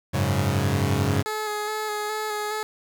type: chord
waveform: sawtooth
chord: F# suspended second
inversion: none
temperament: equal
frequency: 92.5 / 103.83 / 138.59 Hz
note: F#2 / G#2 / C#3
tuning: 0 / 0 / 0 cents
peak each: -21 dBFS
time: 0.13-1.23 s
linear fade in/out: 20 ms
type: tone with vibrato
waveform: 15% pulse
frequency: 425.1 Hz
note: G#4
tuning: 40 cents sharp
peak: -20 dBFS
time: 1.26-2.63 s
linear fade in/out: 0 ms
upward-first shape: square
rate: 2.4 Hz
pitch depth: 19 cents each way
effects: 8-bit